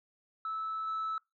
sine tone with level steps, 1308 Hz, E6, 14 cents flat, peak -32 / -30 dBFS, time 0.45-1.18 s, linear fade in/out 2 ms, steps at 0.87 s, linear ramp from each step 5 ms, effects noise-tail reverb RT60 0.2 s tail -26 dB re dry + tanh soft clip ceiling -30 dBFS

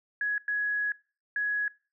sine tone bursts at uneven times, 1675 Hz, G#6, 14 cents sharp, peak -26 dBFS, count 3, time 0.21-0.38 / 0.48-0.92 / 1.36-1.68 s, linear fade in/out 2 ms, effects noise-tail reverb RT60 0.4 s tail -24 dB re dry

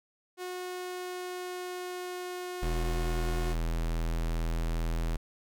sawtooth tone with pitch glide, 363.3 to 360.8 Hz, F#4 to F#4, -32 to -44 cents, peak -32 dBFS, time 0.37-3.56 s, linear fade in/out 50 ms, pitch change -12 cents, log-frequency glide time 0.64-2.41 s
square tone, 41.2 Hz, E1, in tune, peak -29 dBFS, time 2.62-5.17 s, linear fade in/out 10 ms
effects none

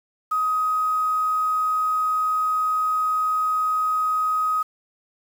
sine tone with quantisation, 1259 Hz, D#6, 20 cents sharp, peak -19 dBFS, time 0.31-4.63 s, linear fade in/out 10 ms, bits 7, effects none

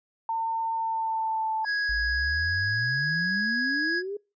sine tone with pitch glide, 904 to 879.3 Hz, A5 to A5, +47 to -1 cents, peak -25 dBFS, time 0.29-1.65 s, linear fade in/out 2 ms, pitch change -48 cents, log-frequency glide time 0.74-1.54 s
square tone, 1661.2 Hz, G#6, in tune, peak -25 dBFS, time 1.64-4.03 s, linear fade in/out 50 ms
sine exponential sweep, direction up, 50.1 to 419.7 Hz, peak -30 dBFS, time 1.89-4.17 s, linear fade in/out 5 ms
effects noise-tail reverb RT60 0.3 s tail -26 dB re dry + resampled to 16000 Hz

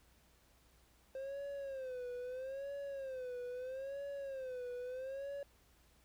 triangle tone with vibrato, 526 Hz, C5, 9 cents sharp, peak -39 dBFS, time 1.15-5.43 s, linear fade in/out 2 ms, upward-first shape sine, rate 0.77 Hz, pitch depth 120 cents each way, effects added 60 Hz sine -70 dBFS peak until 6.04 s + pink hiss -70 dBFS RMS until 6.04 s

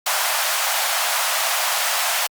pink high-pass noise, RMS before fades -21 dBFS, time 0.06-2.27 s, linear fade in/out 5 ms, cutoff 630 Hz, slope 48 dB/octave, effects Opus 48 kbps

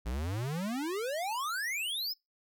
square exponential sweep, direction up, 54 to 5340 Hz, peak -33 dBFS, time 0.05-2.14 s, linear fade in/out 20 ms, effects noise-tail reverb RT60 0.2 s tail -25 dB re dry

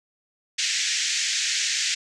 white band-pass noise, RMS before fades -25 dBFS, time 0.58-1.95 s, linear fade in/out 10 ms, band 1700 to 7300 Hz, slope 48 dB/octave, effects none

